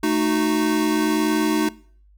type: chord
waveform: square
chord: D# diminished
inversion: second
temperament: equal with one note detuned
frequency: 220 / 308.6 / 370 Hz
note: A3 / D#4 / F#4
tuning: 0 / -14 / 0 cents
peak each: -26 / -21 / -25 dBFS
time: 0.03-1.69 s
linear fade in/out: 5 ms
effects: noise-tail reverb RT60 0.5 s tail -21 dB re dry + added 50 Hz sine -50 dBFS peak until 2.17 s